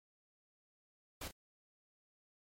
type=noise with echo; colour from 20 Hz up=pink; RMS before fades=-44 dBFS; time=1.21-1.28 s; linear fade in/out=5 ms; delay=33 ms; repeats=1; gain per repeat=-9 dB; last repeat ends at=1.313 s; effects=MP3 64 kbps